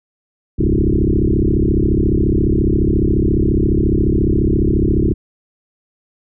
sine tone with frequency modulation, 130.9 Hz, C3, 1 cent sharp, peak -11 dBFS, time 0.58-5.14 s, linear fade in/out 20 ms, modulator 34.4 Hz, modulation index 7.1, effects none

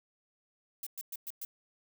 violet noise bursts, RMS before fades -40 dBFS, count 5, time 0.83-1.45 s, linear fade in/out 2 ms, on 36 ms, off 110 ms, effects none

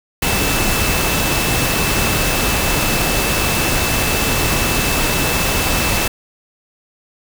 sine tone in noise, 2637 Hz, E7, in tune, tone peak -24 dBFS, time 0.22-6.08 s, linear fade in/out 5 ms, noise pink, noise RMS -17 dBFS, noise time 0.22-6.08 s, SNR -10 dB, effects none

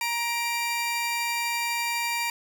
sawtooth tone pair together, 940 / 2356 Hz, A#5 / D7, +14 / +5 cents, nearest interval octave + major third, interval 1591 cents, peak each -25 / -25 dBFS, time 0.01-2.3 s, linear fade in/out 2 ms, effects none

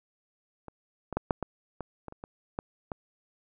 clicks, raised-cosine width 1 ms, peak -28 / -21 / -13 / -10 / -17 / -21 / -25 / -30 / -26 / -17 / -20 dBFS, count 11, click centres 0.683 / 1.127 / 1.17 / 1.308 / 1.427 / 1.807 / 2.083 / 2.124 / 2.239 / 2.589 / 2.918 s, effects none

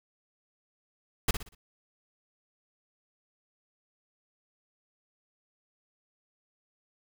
pink noise with echo, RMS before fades -24 dBFS, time 1.28-1.31 s, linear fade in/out 5 ms, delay 60 ms, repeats 4, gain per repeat -9 dB, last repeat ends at 1.55 s, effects none

